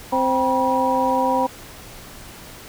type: harmonic tone with a mistuned harmonic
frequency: 260.7 Hz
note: C4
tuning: 6 cents flat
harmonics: 1 / 2 / 3 / 4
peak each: -24 / -22 / -23 / -20 dBFS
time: 0.12-1.47 s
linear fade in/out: 10 ms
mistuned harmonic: 4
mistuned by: -130 cents
effects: pink hiss -40 dBFS RMS until 2.68 s